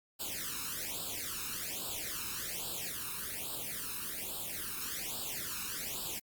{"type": "noise with flanger", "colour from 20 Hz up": "white", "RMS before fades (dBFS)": -39, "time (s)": [0.19, 6.2], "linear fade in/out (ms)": 20, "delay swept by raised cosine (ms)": [0.24, 0.77], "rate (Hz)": 1.2, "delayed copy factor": 1, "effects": ["Opus 48 kbps"]}